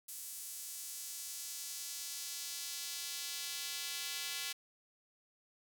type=tone with high-pass filter sweep; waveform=square; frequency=154.9 Hz; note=D#3; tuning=7 cents flat; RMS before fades=-43 dBFS; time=0.08-4.53 s; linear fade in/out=10 ms; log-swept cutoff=9000 to 3000 Hz; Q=1; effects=none